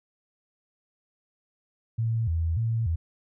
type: tone with vibrato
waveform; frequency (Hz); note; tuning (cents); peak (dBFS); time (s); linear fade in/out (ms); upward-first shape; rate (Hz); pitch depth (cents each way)
sine; 96.8; G2; -21; -23; 1.98-2.96; 10; square; 1.7; 280
effects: none